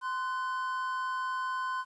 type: tone pair together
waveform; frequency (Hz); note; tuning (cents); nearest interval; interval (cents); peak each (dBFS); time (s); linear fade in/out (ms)
triangle; 1036 / 1495.9; C6 / F#6; -17 / +19; tritone; 636; -30 / -35; 0.01-1.85; 50
effects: resampled to 22050 Hz + 11-bit